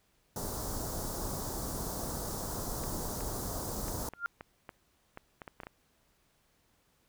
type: band-stop noise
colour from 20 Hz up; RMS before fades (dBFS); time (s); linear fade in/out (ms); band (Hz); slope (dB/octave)
pink; -37; 0.36-4.09; 2; 1200 to 5100; 24
type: clicks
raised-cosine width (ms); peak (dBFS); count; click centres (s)
0.5; -28; 12; 2.837 / 3.207 / 3.883 / 4.136 / 4.409 / 4.692 / 5.174 / 5.418 / 5.478 / 5.602 / 5.634 / 5.669
type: tone with exponential growth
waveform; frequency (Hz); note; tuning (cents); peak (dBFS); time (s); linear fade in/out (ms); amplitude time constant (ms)
sine; 1396.9; F6; 0; -26; 4.14-4.26; 0; 24
effects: pink hiss -71 dBFS RMS until 7.08 s